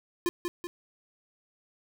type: tone with echo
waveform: square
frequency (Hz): 349.2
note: F4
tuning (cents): 0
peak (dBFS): -25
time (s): 0.26-0.29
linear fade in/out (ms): 0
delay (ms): 190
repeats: 2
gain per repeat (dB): -5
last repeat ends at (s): 0.67
effects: none